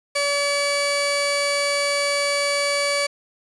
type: tone pair together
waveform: sawtooth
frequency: 571 / 2284 Hz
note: D5 / D7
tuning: -49 / -49 cents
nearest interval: 2 octaves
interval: 2400 cents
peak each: -18 dBFS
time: 0.15-3.07 s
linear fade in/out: 10 ms
effects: resampled to 22050 Hz + 7-bit